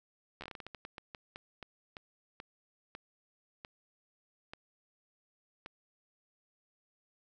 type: slowing click train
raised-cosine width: 0.3 ms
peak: -28 dBFS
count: 21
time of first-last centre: 0.41-5.661 s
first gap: 12 ms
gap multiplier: 1.27
effects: none